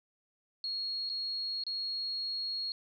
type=tone with dropouts; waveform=sine; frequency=4301 Hz; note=C8; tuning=47 cents sharp; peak=-33 dBFS; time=0.64-2.72 s; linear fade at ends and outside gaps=1 ms; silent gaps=1.092-1.098 / 1.637-1.666 s; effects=none